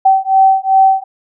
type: beating tone pair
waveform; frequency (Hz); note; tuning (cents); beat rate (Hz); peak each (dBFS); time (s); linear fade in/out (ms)
sine; 768 / 770.6; G5 / G5; -36 / -30; 2.6; -10; 0.05-1.04; 10
effects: none